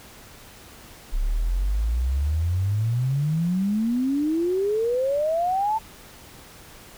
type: exponential sweep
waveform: sine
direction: up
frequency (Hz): 32.7 to 900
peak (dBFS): -20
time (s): 1.12-5.79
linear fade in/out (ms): 20
effects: pink hiss -46 dBFS RMS until 6.97 s